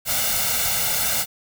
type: noise with comb filter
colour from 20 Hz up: white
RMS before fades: -22 dBFS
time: 0.05-1.26 s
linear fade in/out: 50 ms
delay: 1.4 ms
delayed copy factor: +0.8
effects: none